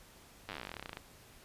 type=slowing click train; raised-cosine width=0.3 ms; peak=-25 dBFS; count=24; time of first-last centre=0.49-0.971 s; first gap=9 ms; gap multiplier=1.07; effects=pink hiss -58 dBFS RMS until 1.44 s + resampled to 32000 Hz